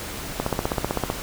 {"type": "click train", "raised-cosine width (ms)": 1, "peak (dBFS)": -8, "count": 12, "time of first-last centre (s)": [0.4, 1.101], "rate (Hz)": 15.7, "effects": ["pink hiss -33 dBFS RMS until 1.22 s"]}